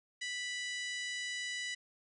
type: harmonic tone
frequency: 986 Hz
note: B5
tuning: 3 cents flat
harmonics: 2 / 3 / 4 / 5 / 6 / 7 / 8 / 9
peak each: -39 / -44 / -46 / -50 / -51 / -50 / -54 / -55 dBFS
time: 0.21-1.75 s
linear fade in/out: 10 ms
effects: none